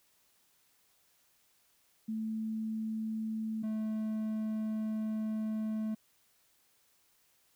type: tone pair in turn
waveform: sine / triangle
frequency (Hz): 220 / 217.5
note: A3 / A3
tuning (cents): 0 / -20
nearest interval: unison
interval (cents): 20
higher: first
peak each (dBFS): -33 / -30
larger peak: second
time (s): 2.08-3.63 / 3.63-5.95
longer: second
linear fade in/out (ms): 10
effects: white hiss -70 dBFS RMS until 7.55 s